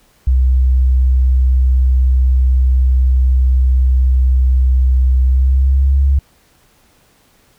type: tone with pitch glide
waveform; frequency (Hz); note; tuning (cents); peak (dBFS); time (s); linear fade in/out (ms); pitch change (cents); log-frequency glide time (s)
sine; 64 to 68.59; C2 to C#2; -38 to -18; -8; 0.27-6.19; 5; +120; 5.22-6.01
effects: pink hiss -53 dBFS RMS until 7.58 s